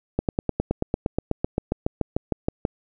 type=slowing click train; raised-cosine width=2 ms; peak=-8 dBFS; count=20; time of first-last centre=0.19-2.651 s; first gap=98 ms; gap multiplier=1.03; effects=none